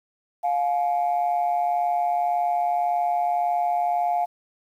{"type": "tone pair together", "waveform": "sine", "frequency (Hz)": [707, 848.8], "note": ["F5", "G#5"], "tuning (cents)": [21, 38], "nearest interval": "minor third", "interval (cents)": 317, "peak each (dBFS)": [-20, -26], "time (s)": [0.43, 4.26], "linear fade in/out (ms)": 20, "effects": ["tanh soft clip ceiling -15 dBFS", "9-bit"]}